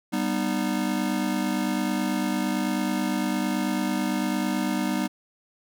square chord, G augmented, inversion none, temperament just, 196 / 245 / 306.2 Hz, G3 / B3 / D#4, 0 / -14 / -28 cents, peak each -29 dBFS, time 0.12-5.08 s, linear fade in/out 20 ms, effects none

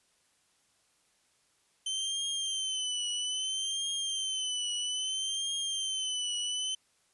sawtooth tone with vibrato, 3081 Hz, G7, 31 cents flat, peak -28 dBFS, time 1.86-6.75 s, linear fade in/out 5 ms, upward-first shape triangle, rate 0.61 Hz, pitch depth 88 cents each way, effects white hiss -70 dBFS RMS until 7.13 s + resampled to 24000 Hz

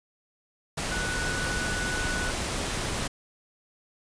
sine tone in noise, 1480 Hz, F#6, in tune, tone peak -31 dBFS, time 0.91-2.31 s, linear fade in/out 10 ms, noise pink, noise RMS -30 dBFS, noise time 0.77-3.08 s, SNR -4 dB, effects resampled to 22050 Hz

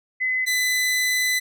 sine / sawtooth tone pair in turn, 2027 / 2006 Hz, B6 / B6, +45 / +26 cents, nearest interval unison, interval 19 cents, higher first, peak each -20 / -16 dBFS, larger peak second, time 0.2-0.46 / 0.46-1.4 s, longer second, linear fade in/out 20 ms, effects none

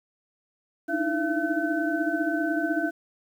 sine tone cluster, 297.6 / 311.8 / 327.6 / 678 / 1519 Hz, D4 / D#4 / E4 / E5 / F#6, +23 / +4 / -11 / +49 / +45 cents, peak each -30 dBFS, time 0.88-2.91 s, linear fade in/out 20 ms, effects 9-bit

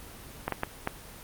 clicks, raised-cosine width 0.5 ms, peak -12 dBFS, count 4, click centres 0.48 / 0.523 / 0.634 / 0.874 s, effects pink hiss -46 dBFS RMS until 1.23 s + Opus 24 kbps

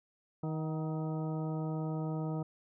harmonic tone with a mistuned harmonic, 157.7 Hz, D#3, 24 cents sharp, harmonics 1 / 2 / 3 / 4 / 5 / 6 / 8, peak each -34 / -40 / -44 / -46 / -48 / -50 / -52 dBFS, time 0.43-2.43 s, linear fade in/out 5 ms, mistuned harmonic 5, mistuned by -50 cents, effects none

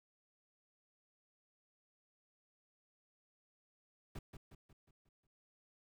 brown noise with echo, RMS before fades -45 dBFS, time 4.15-4.19 s, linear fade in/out 5 ms, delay 180 ms, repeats 6, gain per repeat -6 dB, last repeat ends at 5.27 s, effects none

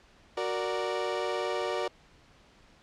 30% pulse chord, Gb augmented, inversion none, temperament equal, 370 / 466.2 / 587.3 Hz, Gb4 / Bb4 / D5, 0 / 0 / 0 cents, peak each -31 dBFS, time 0.37-1.88 s, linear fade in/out 5 ms, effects pink hiss -59 dBFS RMS until 2.82 s + low-pass 5000 Hz 12 dB/octave

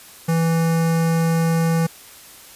square tone with notch filter, 164.81 Hz, E3, in tune, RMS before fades -18 dBFS, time 0.28-1.87 s, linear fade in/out 10 ms, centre 3400 Hz, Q 1.2, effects white hiss -43 dBFS RMS until 2.55 s + resampled to 32000 Hz

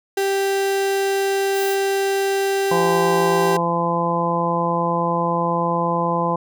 35% pulse tone, 392 Hz, G4, in tune, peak -16 dBFS, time 0.17-3.57 s, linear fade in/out 5 ms
violet noise, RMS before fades -32 dBFS, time 1.53-1.77 s, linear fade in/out 50 ms
harmonic tone, 170.3 Hz, F3, 43 cents flat, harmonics 1 / 2 / 3 / 4 / 5 / 6, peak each -24 / -28 / -24 / -28 / -25 / -22 dBFS, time 2.71-6.36 s, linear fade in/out 5 ms
effects none

